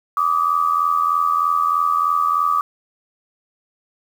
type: tone pair together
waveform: sine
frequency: 1161.3 / 1244.5 Hz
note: D6 / D#6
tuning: -20 / 0 cents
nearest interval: minor second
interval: 120 cents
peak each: -17 / -19 dBFS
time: 0.17-2.61 s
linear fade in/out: 2 ms
effects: 7-bit